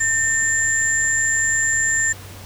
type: tone pair together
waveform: sine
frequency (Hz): 1800 / 7271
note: A6 / A#8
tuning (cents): +39 / -44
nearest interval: 2 octaves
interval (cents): 2417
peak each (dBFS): -19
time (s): 0-2.13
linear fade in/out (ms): 10
effects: added 95 Hz sine -38 dBFS peak until 2.45 s + pink hiss -40 dBFS RMS until 2.45 s